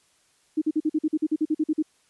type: tone bursts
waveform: sine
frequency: 310 Hz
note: D#4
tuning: 6 cents flat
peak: -19 dBFS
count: 14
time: 0.57-1.826 s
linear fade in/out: 10 ms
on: 47 ms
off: 46 ms
effects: white hiss -64 dBFS RMS until 2.09 s + resampled to 24000 Hz